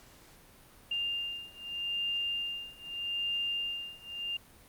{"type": "beating tone pair", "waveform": "sine", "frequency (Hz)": [2800, 2800.81], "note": ["F7", "F7"], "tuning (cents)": [4, 4], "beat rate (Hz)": 0.81, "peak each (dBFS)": [-36, -35], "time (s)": [0.91, 4.37], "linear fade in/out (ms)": 5, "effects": ["pink hiss -57 dBFS RMS until 4.68 s", "Opus 48 kbps"]}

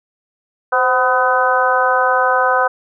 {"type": "harmonic tone with a mistuned harmonic", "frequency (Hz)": 251.7, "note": "B3", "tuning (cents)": 33, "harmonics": [2, 3, 4, 5, 6], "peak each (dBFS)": [-18, -18, -18, -18, -18], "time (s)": [0.72, 2.68], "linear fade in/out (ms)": 10, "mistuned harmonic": 2, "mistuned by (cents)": 49, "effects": []}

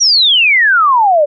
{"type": "exponential sweep", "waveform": "sine", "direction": "down", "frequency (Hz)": [5920, 563], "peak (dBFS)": -6, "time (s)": [0, 1.26], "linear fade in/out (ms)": 20, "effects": []}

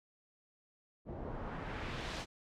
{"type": "noise with low-pass filter sweep", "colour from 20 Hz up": "pink", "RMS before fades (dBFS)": -42, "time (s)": [1.05, 2.26], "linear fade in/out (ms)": 50, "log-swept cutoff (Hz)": [510, 5800], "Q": 1, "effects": []}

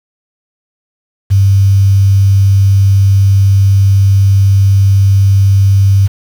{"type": "tone with quantisation", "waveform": "sine", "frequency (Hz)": 98, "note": "G2", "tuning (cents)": 0, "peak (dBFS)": -4, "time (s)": [1.3, 6.08], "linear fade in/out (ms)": 20, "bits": 5, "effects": []}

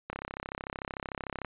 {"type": "click train", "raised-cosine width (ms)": 0.5, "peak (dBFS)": -20, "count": 46, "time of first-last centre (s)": [0.1, 1.447], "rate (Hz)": 33.4, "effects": ["resampled to 8000 Hz"]}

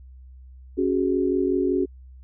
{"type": "chord", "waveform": "sine", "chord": "C# suspended fourth", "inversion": "none", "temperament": "equal", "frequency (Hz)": [277.2, 370, 415.3], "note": ["C#4", "F#4", "G#4"], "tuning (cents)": [0, 0, 0], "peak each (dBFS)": [-24, -22, -27], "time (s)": [0.77, 1.86], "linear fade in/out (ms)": 20, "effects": ["added 64 Hz sine -42 dBFS peak until 2.23 s"]}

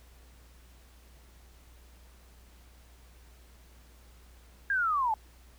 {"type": "linear sweep", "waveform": "sine", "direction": "down", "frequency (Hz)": [1638, 836], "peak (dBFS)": -25, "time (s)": [4.7, 5.14], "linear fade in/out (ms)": 2, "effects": ["added 60 Hz sine -54 dBFS peak until 5.58 s", "pink hiss -61 dBFS RMS until 5.58 s"]}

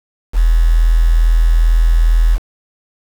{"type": "tone with quantisation", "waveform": "sine", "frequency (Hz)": 41.17, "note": "E1", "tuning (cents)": -1, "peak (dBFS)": -7, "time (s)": [0.33, 2.39], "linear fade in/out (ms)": 50, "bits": 5, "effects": []}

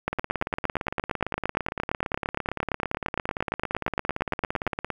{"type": "two click trains", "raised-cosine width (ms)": 0.5, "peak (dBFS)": [-9, -13], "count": [41, 85], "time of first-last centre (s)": [[0.08, 4.667], [0.13, 4.903]], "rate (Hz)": [8.72, 17.6], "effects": ["8-bit"]}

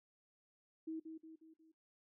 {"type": "tone with echo", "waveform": "sine", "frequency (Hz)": 320.4, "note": "E4", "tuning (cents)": -49, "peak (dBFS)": -40, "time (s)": [0.87, 1], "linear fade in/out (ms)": 10, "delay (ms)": 180, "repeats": 4, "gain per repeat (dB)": -6, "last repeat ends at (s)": 1.72, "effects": ["noise-tail reverb RT60 0.2 s tail -18 dB re dry"]}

